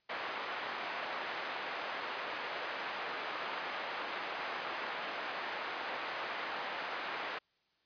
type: band-pass noise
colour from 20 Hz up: pink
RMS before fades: -40 dBFS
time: 0.09-7.39 s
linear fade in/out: 10 ms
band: 680 to 2500 Hz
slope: 12 dB/octave
effects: white hiss -75 dBFS RMS until 7.85 s + resampled to 11025 Hz